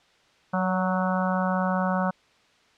harmonic tone with a mistuned harmonic, 185 Hz, F#3, in tune, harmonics 1 / 3 / 4 / 5 / 6 / 7 / 8, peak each -25 / -30 / -31 / -32 / -33 / -33 / -34 dBFS, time 0.53-2.11 s, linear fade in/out 10 ms, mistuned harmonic 3, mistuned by +20 cents, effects white hiss -60 dBFS RMS until 2.77 s + low-pass 4000 Hz 12 dB/octave

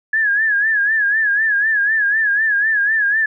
sine tone with vibrato, 1700 Hz, G#6, 40 cents sharp, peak -13 dBFS, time 0.13-3.26 s, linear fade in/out 5 ms, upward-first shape sine, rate 4 Hz, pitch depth 96 cents each way, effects none

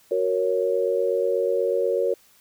sine chord, F# major, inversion none, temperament equal, 370 / 466.2 / 554.4 Hz, F#4 / A#4 / C#5, 0 / 0 / 0 cents, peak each -26 / -23 / -24 dBFS, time 0.11-2.14 s, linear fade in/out 5 ms, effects white hiss -57 dBFS RMS until 2.4 s

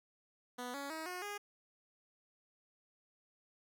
10% pulse tone with pitch steps, 246.9 / 280.4 / 318.3 / 361.5 / 410.5 Hz, B3 / C#4 / D#4 / F#4 / G#4, 0 / +20 / +39 / -40 / -20 cents, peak -33 dBFS, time 0.58-1.38 s, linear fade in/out 10 ms, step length 160 ms, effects none

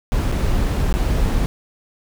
brown noise with dropouts, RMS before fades -18 dBFS, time 0.12-1.46 s, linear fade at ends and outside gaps 0 ms, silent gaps 0.316-0.322 / 0.926-0.94 s, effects none

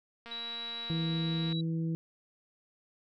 click train, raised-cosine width 0.3 ms, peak -31 dBFS, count 296, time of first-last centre 0.26-1.526 s, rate 233 Hz
sine tone, 3902 Hz, B7, 22 cents flat, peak -37 dBFS, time 0.31-1.61 s, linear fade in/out 5 ms
harmonic tone, 163.6 Hz, E3, 13 cents flat, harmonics 1 / 2 / 3, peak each -30 / -38 / -49 dBFS, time 0.9-1.95 s, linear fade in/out 0 ms
effects none

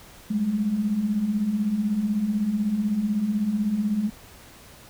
sine beating tone pair, 196 / 212 Hz, G3 / G#3, 0 / +36 cents, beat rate 16 Hz, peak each -29 / -22 dBFS, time 0.3-4.1 s, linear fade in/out 10 ms, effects pink hiss -48 dBFS RMS until 4.89 s

